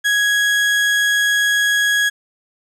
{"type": "tone", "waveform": "35% pulse", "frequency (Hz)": 1661.2, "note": "G#6", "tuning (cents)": 0, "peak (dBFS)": -12, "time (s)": [0.04, 2.1], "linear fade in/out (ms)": 20, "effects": ["low-pass 10000 Hz 12 dB/octave", "9-bit"]}